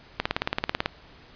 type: click train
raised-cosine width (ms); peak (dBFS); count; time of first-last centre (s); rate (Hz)
0.3; -7; 13; 0.2-0.859; 18.2
effects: pink hiss -51 dBFS RMS until 1.35 s + resampled to 11025 Hz